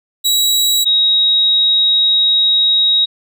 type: tone pair in turn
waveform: sawtooth / sine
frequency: 3881 / 3797 Hz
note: B7 / A#7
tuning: -31 / +31 cents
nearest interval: unison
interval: 38 cents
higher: first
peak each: -8 / -9 dBFS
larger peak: first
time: 0.24-0.85 / 0.85-3.06 s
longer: second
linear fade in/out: 20 ms
effects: none